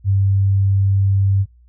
sine tone, 98 Hz, G2, in tune, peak -12 dBFS, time 0.04-1.46 s, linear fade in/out 50 ms, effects noise-tail reverb RT60 0.2 s tail -26 dB re dry + added 60 Hz sine -46 dBFS peak until 1.68 s

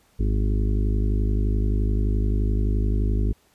harmonic tone, 51.6 Hz, G#1, 10 cents flat, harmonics 1 / 2 / 4 / 5 / 6 / 7 / 8, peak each -20 / -26 / -32 / -34 / -36 / -37 / -38 dBFS, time 0.19-3.33 s, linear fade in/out 10 ms, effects pink hiss -61 dBFS RMS until 3.54 s + resampled to 32000 Hz

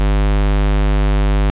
square tone, 50.4 Hz, G1, 49 cents sharp, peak -12 dBFS, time 0-1.5 s, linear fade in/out 0 ms, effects resampled to 8000 Hz + 8-bit

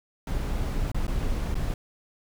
brown noise with dropouts, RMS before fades -27 dBFS, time 0.27-1.74 s, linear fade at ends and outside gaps 2 ms, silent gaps 0.917-0.945 / 1.068-1.079 / 1.544-1.553 s, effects none

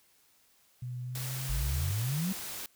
sine tone with pitch glide, 124 to 136.01 Hz, B2 to C#3, +7 to -33 cents, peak -35 dBFS, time 0.82-1.91 s, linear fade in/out 5 ms, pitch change +160 cents, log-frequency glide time 1.02-1.69 s
white noise, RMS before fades -40 dBFS, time 1.15-2.66 s, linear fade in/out 2 ms
sine exponential sweep, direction up, 46.25 to 199.7 Hz, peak -29 dBFS, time 1.49-2.33 s, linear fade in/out 10 ms
effects white hiss -66 dBFS RMS until 2.75 s

